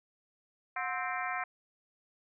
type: harmonic tone with a mistuned harmonic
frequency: 261.6 Hz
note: C4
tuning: in tune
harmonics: 3 / 4 / 5 / 6 / 7 / 8 / 9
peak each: -38 / -39 / -40 / -41 / -41 / -42 / -43 dBFS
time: 0.76-1.44 s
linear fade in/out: 5 ms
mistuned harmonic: 3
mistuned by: -130 cents
effects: none